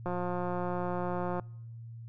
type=click train; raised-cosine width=1 ms; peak=-21 dBFS; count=239; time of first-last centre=0.06-1.397 s; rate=178 Hz; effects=noise-tail reverb RT60 0.9 s tail -26 dB re dry + added 115 Hz sine -42 dBFS peak until 2.08 s